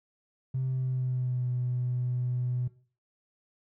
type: tone with pitch glide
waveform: triangle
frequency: 130.81 to 124.26 Hz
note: C3 to B2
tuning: 0 to +11 cents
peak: -23 dBFS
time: 0.54-2.68 s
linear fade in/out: 10 ms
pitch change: -89 cents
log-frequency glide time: 0.64-1.5 s
effects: noise-tail reverb RT60 0.4 s tail -21 dB re dry + tanh soft clip ceiling -25 dBFS